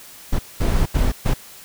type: noise bursts at uneven times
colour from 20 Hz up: brown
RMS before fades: -17 dBFS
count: 4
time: 0.32-0.39 / 0.6-0.86 / 0.94-1.12 / 1.25-1.34 s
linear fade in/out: 10 ms
effects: white hiss -42 dBFS RMS until 1.64 s